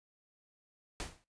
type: noise with exponential decay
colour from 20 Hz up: pink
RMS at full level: -36 dBFS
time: 1-1.24 s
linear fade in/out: 0 ms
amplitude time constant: 51 ms
effects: noise-tail reverb RT60 0.2 s tail -18 dB re dry + resampled to 22050 Hz